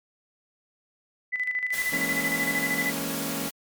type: tone with tremolo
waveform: sine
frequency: 2000 Hz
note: B6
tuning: 21 cents sharp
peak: -23 dBFS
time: 1.32-2.92 s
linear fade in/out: 20 ms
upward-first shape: square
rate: 13 Hz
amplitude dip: 60%
type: noise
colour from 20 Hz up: white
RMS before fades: -34 dBFS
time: 1.72-3.51 s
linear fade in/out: 20 ms
type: chord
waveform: sawtooth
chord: A# half-diminished seventh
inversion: second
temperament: equal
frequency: 164.81 / 207.7 / 233.1 / 277.2 Hz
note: E3 / G#3 / A#3 / C#4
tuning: 0 / 0 / 0 / 0 cents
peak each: -33 / -34 / -32 / -29 dBFS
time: 1.92-3.49 s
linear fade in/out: 10 ms
effects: MP3 96 kbps